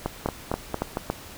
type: two click trains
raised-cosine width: 1 ms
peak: -11 / -10 dBFS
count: 5 / 4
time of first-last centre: 0.06-0.971 / 0.26-1.1 s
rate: 4.39 / 3.57 Hz
effects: pink hiss -43 dBFS RMS until 1.37 s